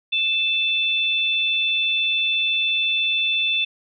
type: tone pair together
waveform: sine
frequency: 2637 / 3523 Hz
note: E7 / A7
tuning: 0 / +1 cents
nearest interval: perfect fourth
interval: 501 cents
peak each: -21 dBFS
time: 0.12-3.65 s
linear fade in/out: 10 ms
effects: none